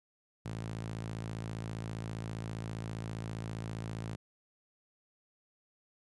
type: tone with high-pass filter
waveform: sawtooth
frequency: 55 Hz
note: A1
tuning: in tune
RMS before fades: -40 dBFS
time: 0.45-4.16 s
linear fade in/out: 10 ms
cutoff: 120 Hz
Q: 2.1
effects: resampled to 24000 Hz